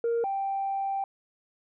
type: tone pair in turn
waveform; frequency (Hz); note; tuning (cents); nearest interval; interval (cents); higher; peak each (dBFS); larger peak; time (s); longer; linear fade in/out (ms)
sine; 466.2 / 784.1; A#4 / G5; 0 / 0; major sixth; 900; second; -22 / -26; first; 0.04-0.24 / 0.24-1.04; second; 2
effects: tanh soft clip ceiling -22 dBFS